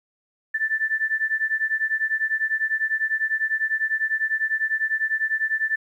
sine beating tone pair, 1760 / 1770 Hz, A6 / A6, 0 / +10 cents, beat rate 10 Hz, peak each -24 dBFS, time 0.54-5.76 s, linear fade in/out 10 ms, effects 10-bit

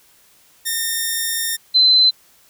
5% pulse / sine tone pair in turn, 1825 / 4059 Hz, A#6 / B7, -37 / +47 cents, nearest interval octave + major second, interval 1384 cents, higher second, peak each -9 dBFS, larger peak neither, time 0.65-1.57 / 1.74-2.11 s, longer first, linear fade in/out 20 ms, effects white hiss -53 dBFS RMS until 2.49 s

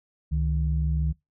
sine tone pair together, 69.3 / 155.57 Hz, C#2 / D#3, 0 / 0 cents, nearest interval octave + major second, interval 1400 cents, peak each -23 / -26 dBFS, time 0.31-1.13 s, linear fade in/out 20 ms, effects noise-tail reverb RT60 0.2 s tail -24 dB re dry + tanh soft clip ceiling -14 dBFS

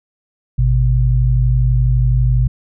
sine tone pair together, 53.34 / 125.4 Hz, G#1 / B2, +47 / +27 cents, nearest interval octave + minor third, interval 1480 cents, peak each -13 dBFS, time 0.58-2.48 s, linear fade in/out 10 ms, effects none

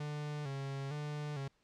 45% pulse tone with vibrato, 142.7 Hz, D3, 49 cents flat, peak -38 dBFS, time 0-1.48 s, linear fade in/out 5 ms, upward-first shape square, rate 1.1 Hz, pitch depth 69 cents each way, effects pink hiss -74 dBFS RMS until 1.63 s + low-pass 6000 Hz 12 dB/octave

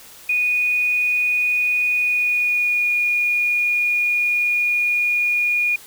sine tone with pitch glide, 2470 to 2440 Hz, D#7 to D#7, -13 to -34 cents, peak -16 dBFS, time 0.29-5.76 s, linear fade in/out 5 ms, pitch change -21 cents, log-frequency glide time 1.99-2.96 s, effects white hiss -43 dBFS RMS until 5.86 s

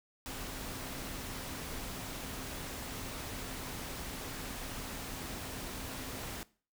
sine tone in noise, 261.6 Hz, C4, in tune, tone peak -51 dBFS, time 0.26-6.43 s, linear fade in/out 0 ms, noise pink, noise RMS -42 dBFS, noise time 0.26-6.43 s, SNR -12 dB, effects noise-tail reverb RT60 0.4 s tail -20 dB re dry

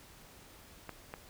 clicks, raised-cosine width 0.5 ms, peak -26 dBFS, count 2, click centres 0.893 / 1.139 s, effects pink hiss -56 dBFS RMS until 1.29 s

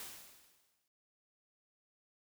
white noise with exponential decay, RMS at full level -45 dBFS, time 0-0.88 s, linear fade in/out 1 ms, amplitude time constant 190 ms, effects none

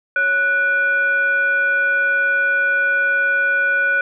sine tone with frequency modulation, 1476 Hz, F#6, 5 cents flat, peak -14 dBFS, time 0.16-4.01 s, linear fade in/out 2 ms, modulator 921 Hz, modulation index 0.42, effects none

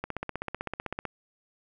click train, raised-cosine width 0.5 ms, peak -17 dBFS, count 17, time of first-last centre 0.04-1.053 s, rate 15.8 Hz, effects none

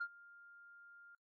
sine tone with ADSR envelope, 1402 Hz, F6, 6 cents sharp, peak -34 dBFS, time 0-1.15 s, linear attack 14 ms, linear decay 61 ms, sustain -23 dB, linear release 3 ms, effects noise-tail reverb RT60 0.1 s tail -23 dB re dry + tanh soft clip ceiling -34 dBFS

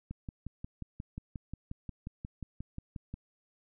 click train, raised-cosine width 5 ms, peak -27 dBFS, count 18, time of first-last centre 0.11-3.14 s, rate 5.61 Hz, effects none

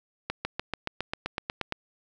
accelerating click train, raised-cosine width 0.3 ms, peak -13 dBFS, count 12, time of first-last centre 0.3-1.723 s, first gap 150 ms, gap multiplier 0.97, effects none

